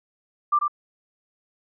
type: tone with echo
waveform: sine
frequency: 1183 Hz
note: D6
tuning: 12 cents sharp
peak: -16 dBFS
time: 0.52-0.59 s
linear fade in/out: 10 ms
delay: 91 ms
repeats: 1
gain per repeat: -4 dB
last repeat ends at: 0.681 s
effects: none